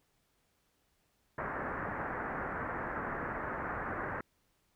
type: low-pass noise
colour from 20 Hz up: white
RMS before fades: -38 dBFS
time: 1.38-4.21 s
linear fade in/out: 2 ms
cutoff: 1800 Hz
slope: 48 dB/octave
effects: pink hiss -75 dBFS RMS until 4.75 s